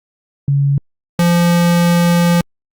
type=tone pair in turn; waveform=sine / square; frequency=140.4 / 172.61 Hz; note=C#3 / F3; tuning=+22 / -20 cents; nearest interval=major third; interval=358 cents; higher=second; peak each=-10 dBFS; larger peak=neither; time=0.48-0.78 / 1.19-2.41 s; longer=second; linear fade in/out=2 ms; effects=Opus 48 kbps